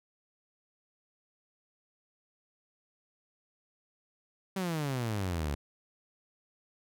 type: exponential sweep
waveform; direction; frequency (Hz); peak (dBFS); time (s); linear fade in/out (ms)
sawtooth; down; 196 to 68.7; -27; 4.56-5.55; 5
effects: none